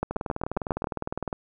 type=two click trains; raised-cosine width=1 ms; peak=-11 / -15 dBFS; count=7 / 25; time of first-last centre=0.03-0.843 / 0.11-1.328 s; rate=7.38 / 19.7 Hz; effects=none